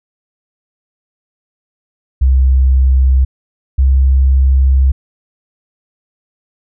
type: tone pair in turn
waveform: sine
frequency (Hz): 65.41 / 66.44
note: C2 / C2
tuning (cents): 0 / +27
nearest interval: unison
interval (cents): 27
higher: second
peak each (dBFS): -6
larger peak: neither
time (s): 2.21-3.25 / 3.78-4.92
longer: second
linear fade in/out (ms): 10
effects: none